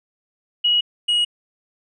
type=tone pair in turn; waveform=sine / triangle; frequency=2907 / 2896 Hz; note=F#7 / F#7; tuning=-31 / -38 cents; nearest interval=unison; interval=7 cents; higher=first; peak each=-14 dBFS; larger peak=neither; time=0.64-0.81 / 1.08-1.25 s; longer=neither; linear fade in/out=10 ms; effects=resampled to 22050 Hz